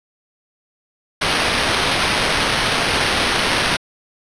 violet noise with sample-and-hold, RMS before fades -18 dBFS, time 1.21-3.77 s, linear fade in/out 10 ms, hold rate 7350 Hz, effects resampled to 22050 Hz

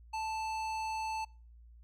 triangle tone with hard clipping, 880 Hz, A5, in tune, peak -36 dBFS, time 0.13-1.25 s, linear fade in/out 10 ms, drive 18 dB, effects noise-tail reverb RT60 0.4 s tail -26 dB re dry + added 58 Hz sine -53 dBFS peak until 1.83 s

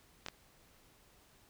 clicks, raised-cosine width 0.2 ms, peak -23 dBFS, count 2, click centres 0.263 / 0.285 s, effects pink hiss -65 dBFS RMS until 1.49 s

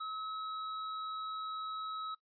square tone, 1286 Hz, E6, 43 cents flat, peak -39 dBFS, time 0-2.15 s, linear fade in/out 10 ms, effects noise-tail reverb RT60 0.1 s tail -17 dB re dry + resampled to 11025 Hz

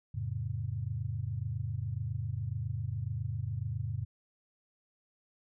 sine chord, F augmented, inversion none, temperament just, 87.31 / 109.13 / 136.42 Hz, F2 / A2 / C#3, 0 / -14 / -27 cents, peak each -39 / -35 / -38 dBFS, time 0.14-4.05 s, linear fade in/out 10 ms, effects none

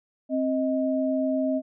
sine tone pair together, 264 / 627.9 Hz, C4 / D#5, +16 / +16 cents, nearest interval octave + minor third, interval 1500 cents, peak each -24 / -26 dBFS, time 0.29-1.62 s, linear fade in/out 50 ms, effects none

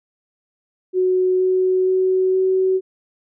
sine tone with pitch steps, 369.4 / 371.8 / 374.1 / 376.5 Hz, F#4 / F#4 / F#4 / F#4, -3 / +8 / +19 / +30 cents, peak -14 dBFS, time 0.93-2.81 s, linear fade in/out 50 ms, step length 470 ms, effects none

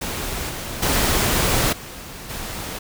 pink noise with level steps, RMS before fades -27 / -30 / -19 / -36 / -30 dBFS, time 0.01-2.79 s, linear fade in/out 10 ms, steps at 0.49 / 0.82 / 1.72 / 2.29 s, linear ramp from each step 10 ms, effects none

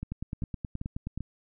two click trains, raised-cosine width 5 ms, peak -21 / -22 dBFS, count 11 / 4, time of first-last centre 0.12-1.176 / 0.03-1.206 s, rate 9.47 / 2.55 Hz, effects none

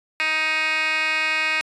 10% pulse tone with band-pass filter, 313.5 Hz, D#4, 13 cents sharp, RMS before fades -22 dBFS, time 0.2-1.61 s, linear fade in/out 0 ms, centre 2600 Hz, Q 5.6, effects resampled to 24000 Hz

